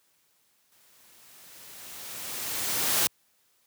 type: noise with exponential growth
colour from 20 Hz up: white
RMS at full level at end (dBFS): -23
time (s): 0.72-3.07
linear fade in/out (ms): 0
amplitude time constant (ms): 510
effects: white hiss -68 dBFS RMS until 3.66 s + high-pass 80 Hz 12 dB/octave

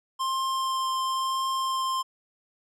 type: tone with vibrato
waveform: square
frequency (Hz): 1054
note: C6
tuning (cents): +12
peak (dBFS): -26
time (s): 0.19-2.03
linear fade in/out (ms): 20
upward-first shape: triangle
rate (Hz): 0.97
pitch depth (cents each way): 9
effects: low-pass 10000 Hz 12 dB/octave

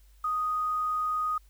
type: tone with quantisation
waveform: sine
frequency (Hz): 1244.5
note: D#6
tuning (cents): 0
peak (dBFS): -26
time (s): 0.24-1.38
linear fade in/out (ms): 5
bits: 9
effects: added 50 Hz sine -54 dBFS peak until 1.49 s + white hiss -67 dBFS RMS until 1.49 s

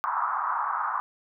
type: band-pass noise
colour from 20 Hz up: white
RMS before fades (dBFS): -28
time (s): 0.04-1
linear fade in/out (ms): 0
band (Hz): 870 to 1300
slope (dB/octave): 48
effects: none

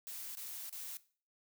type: noise with dropouts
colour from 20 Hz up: blue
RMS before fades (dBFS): -45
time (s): 0.07-0.97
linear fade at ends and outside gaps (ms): 0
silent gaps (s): 0.352-0.371 / 0.695-0.727
effects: noise-tail reverb RT60 0.4 s tail -17 dB re dry

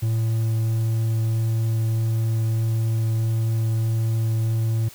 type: tone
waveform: triangle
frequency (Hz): 112.3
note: A2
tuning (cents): +36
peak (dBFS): -17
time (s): 0.02-4.89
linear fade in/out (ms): 10
effects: white hiss -45 dBFS RMS until 4.94 s

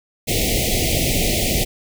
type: band-stop noise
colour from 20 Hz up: pink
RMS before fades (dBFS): -19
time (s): 0.27-1.65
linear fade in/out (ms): 20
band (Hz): 750 to 2000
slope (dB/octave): 96
effects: none

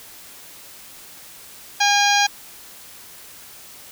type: harmonic tone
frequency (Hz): 813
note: G#5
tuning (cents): -37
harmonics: 1 / 2 / 3 / 4 / 5 / 6 / 7 / 8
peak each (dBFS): -18 / -21 / -23 / -24 / -25 / -26 / -26 / -27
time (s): 1.8-2.27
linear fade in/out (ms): 10
effects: white hiss -42 dBFS RMS until 3.91 s

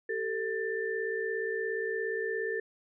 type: tone cluster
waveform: sine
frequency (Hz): 390.8 / 447.9 / 1777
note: G4 / A4 / A6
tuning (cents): -5 / +31 / +17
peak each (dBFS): -36 / -33 / -35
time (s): 0.09-2.6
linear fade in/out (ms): 5
effects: none

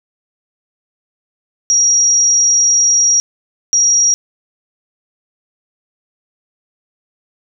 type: tone bursts at uneven times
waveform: sine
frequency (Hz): 5690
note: F8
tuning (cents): +31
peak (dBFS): -8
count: 2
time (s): 1.7-3.2 / 3.73-4.14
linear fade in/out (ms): 0
effects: none

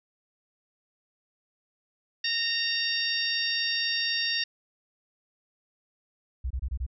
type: harmonic tone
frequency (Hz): 924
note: A#5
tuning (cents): -16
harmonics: 2 / 3 / 4 / 5 / 6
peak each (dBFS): -32 / -32 / -32 / -32 / -32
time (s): 2.24-4.44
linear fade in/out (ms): 5
type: tone bursts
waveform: sine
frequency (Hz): 63.7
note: C2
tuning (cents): -46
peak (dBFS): -27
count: 5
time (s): 6.44-6.865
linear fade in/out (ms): 10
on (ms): 65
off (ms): 25
effects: none

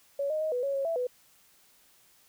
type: tone with pitch steps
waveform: sine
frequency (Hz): 561 / 619 / 627 / 494.1 / 555 / 548 / 662 / 497.3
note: C#5 / D#5 / D#5 / B4 / C#5 / C#5 / E5 / B4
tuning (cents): +21 / -9 / +13 / +1 / +2 / -20 / +7 / +12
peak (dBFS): -27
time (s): 0.19-1.07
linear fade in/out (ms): 5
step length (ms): 110
effects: white hiss -62 dBFS RMS until 2.28 s

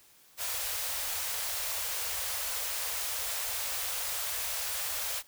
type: band-stop noise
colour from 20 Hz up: white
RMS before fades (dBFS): -34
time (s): 0.37-5.23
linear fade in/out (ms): 50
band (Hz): 100 to 460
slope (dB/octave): 96
effects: white hiss -60 dBFS RMS until 5.27 s

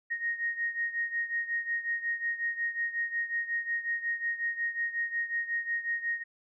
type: beating tone pair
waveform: sine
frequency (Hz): 1864.7 / 1870.2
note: A#6 / A#6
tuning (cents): 0 / +5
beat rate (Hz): 5.5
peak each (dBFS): -31 / -35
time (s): 0.1-6.24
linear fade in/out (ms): 20
effects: none

